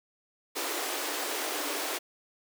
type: high-pass noise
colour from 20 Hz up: pink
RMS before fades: -33 dBFS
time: 0.55-1.99 s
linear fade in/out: 20 ms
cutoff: 280 Hz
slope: 96 dB/octave
effects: none